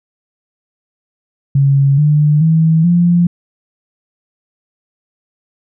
sine tone with pitch steps, 138.59 / 149.4 / 161.05 / 173.61 Hz, C#3 / D3 / E3 / F3, 0 / +30 / -40 / -10 cents, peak -7 dBFS, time 1.55-3.27 s, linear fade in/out 5 ms, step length 430 ms, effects none

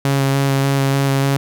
sawtooth tone with vibrato, 137.4 Hz, C#3, 15 cents flat, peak -10 dBFS, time 0.05-1.37 s, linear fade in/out 2 ms, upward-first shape square, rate 3.4 Hz, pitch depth 11 cents each way, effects none

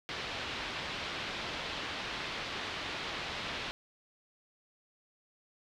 white low-pass noise, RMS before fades -39 dBFS, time 0.09-3.71 s, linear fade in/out 0 ms, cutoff 3900 Hz, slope 24 dB/octave, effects none

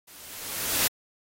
white noise with level ramp, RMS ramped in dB -50 to -22 dBFS, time 0.07-0.88 s, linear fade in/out 10 ms, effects AAC 48 kbps

